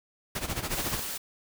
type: noise with tremolo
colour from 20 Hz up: pink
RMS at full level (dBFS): -30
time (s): 0.35-1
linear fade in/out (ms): 5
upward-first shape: sine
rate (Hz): 14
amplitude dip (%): 75
type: noise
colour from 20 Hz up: white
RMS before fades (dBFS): -35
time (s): 0.71-1.18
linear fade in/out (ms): 10
effects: none